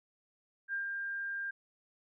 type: tone with ADSR envelope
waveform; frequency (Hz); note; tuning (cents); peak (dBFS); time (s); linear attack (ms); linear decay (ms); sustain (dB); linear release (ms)
sine; 1598; G6; +33; -32; 0.68-1.51; 53; 120; -3; 8
effects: none